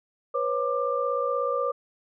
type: tone cluster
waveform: sine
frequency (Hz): 491.5 / 548 / 1188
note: B4 / C#5 / D6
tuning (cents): -8 / -20 / +20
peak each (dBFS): -28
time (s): 0.34-1.72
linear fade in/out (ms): 10
effects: none